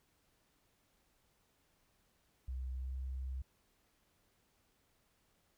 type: tone with pitch glide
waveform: sine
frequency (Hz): 64 to 65.19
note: C2 to C2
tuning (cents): -38 to -6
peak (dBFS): -38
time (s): 2.48-3.42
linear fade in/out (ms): 5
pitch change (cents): +32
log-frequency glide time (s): 2.72-2.92
effects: pink hiss -75 dBFS RMS until 5.57 s